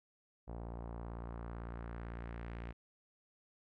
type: tone with low-pass filter sweep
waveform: sawtooth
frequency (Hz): 57.9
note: A#1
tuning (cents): -11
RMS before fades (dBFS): -45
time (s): 0.47-2.73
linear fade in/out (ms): 20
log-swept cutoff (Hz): 780 to 2300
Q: 1.6
effects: none